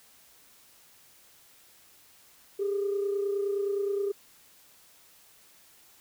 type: tone pair together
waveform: sine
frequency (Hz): 399.1 / 428.7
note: G4 / A4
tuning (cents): +31 / -45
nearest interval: minor second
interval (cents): 124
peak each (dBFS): -26 / -35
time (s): 2.59-4.12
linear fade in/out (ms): 10
effects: tanh soft clip ceiling -21 dBFS + white hiss -58 dBFS RMS until 6 s